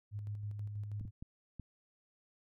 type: tone with tremolo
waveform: sine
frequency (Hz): 103.8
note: G#2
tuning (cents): 0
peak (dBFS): -37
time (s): 0.11-1.11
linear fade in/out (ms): 50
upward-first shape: square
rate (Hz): 6.2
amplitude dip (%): 35
type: clicks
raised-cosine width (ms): 5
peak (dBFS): -33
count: 4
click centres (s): 1.011 / 1.052 / 1.225 / 1.597
effects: none